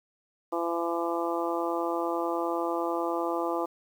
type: harmonic tone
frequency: 169.3 Hz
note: E3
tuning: 46 cents sharp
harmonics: 2 / 3 / 4 / 5 / 6 / 7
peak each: -31 / -33 / -34 / -35 / -36 / -36 dBFS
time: 0.52-3.66 s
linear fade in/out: 10 ms
effects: 9-bit